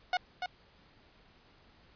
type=tone with echo; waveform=sawtooth; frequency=728 Hz; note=F#5; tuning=28 cents flat; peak=-23 dBFS; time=0.13-0.17 s; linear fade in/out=2 ms; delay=290 ms; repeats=1; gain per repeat=-6 dB; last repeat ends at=0.46 s; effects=pink hiss -62 dBFS RMS until 1.95 s + resampled to 11025 Hz